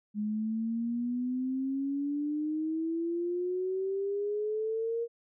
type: exponential sweep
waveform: sine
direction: up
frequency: 207.7 to 470.6 Hz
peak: -29 dBFS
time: 0.14-5.08 s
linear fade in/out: 50 ms
effects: none